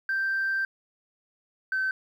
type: tone pair in turn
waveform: sine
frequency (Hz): 1568 / 1537.5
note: G6 / G6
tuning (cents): 0 / -34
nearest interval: unison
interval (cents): 34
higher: first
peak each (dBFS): -23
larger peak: neither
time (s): 0.09-0.65 / 1.72-1.91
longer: first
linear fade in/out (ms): 2
effects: tanh soft clip ceiling -21 dBFS + 10-bit